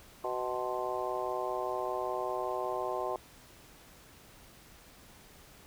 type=harmonic tone with a mistuned harmonic; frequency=125.1 Hz; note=B2; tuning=23 cents sharp; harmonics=3 / 4 / 5 / 6 / 7 / 8; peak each=-38 / -40 / -37 / -40 / -40 / -39 dBFS; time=0.24-3.16 s; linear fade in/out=2 ms; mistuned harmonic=8; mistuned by=+76 cents; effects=pink hiss -56 dBFS RMS until 5.66 s